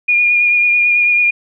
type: tone with vibrato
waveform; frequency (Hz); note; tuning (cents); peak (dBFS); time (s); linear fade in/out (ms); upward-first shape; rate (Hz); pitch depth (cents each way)
sine; 2429; D#7; -42; -9; 0.08-1.31; 10; triangle; 9.1; 23
effects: none